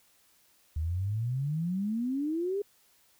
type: exponential sweep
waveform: sine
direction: up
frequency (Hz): 75.2 to 415.3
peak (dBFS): -28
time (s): 0.76-2.62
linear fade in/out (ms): 5
effects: white hiss -65 dBFS RMS until 3.19 s